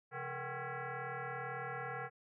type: tone with frequency modulation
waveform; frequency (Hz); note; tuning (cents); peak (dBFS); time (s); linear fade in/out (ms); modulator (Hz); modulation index
sine; 440; A4; 0; -39; 0.11-2.1; 50; 306; 4.9
effects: none